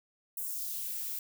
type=noise with high-pass filter sweep; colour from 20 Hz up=violet; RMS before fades=-37 dBFS; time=0.37-1.19 s; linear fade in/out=2 ms; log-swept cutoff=9600 to 860 Hz; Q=1.2; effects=none